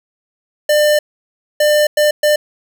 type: tone bursts at uneven times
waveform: square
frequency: 598 Hz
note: D5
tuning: 31 cents sharp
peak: -10 dBFS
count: 4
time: 0.69-0.99 / 1.6-1.87 / 1.97-2.11 / 2.23-2.36 s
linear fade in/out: 5 ms
effects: none